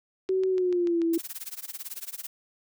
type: tone with pitch glide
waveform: sine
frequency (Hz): 377.1 to 332.1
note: F#4 to E4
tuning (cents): +33 to +13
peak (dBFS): -22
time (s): 0.29-1.18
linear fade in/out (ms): 5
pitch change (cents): -220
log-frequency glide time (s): 0.49-1.04
type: click train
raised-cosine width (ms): 0.2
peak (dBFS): -26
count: 6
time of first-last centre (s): 0.29-1.018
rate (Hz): 6.87
type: noise with tremolo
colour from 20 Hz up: blue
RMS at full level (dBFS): -35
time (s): 1.13-2.27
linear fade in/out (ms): 5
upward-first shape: sine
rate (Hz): 18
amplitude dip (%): 95
effects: none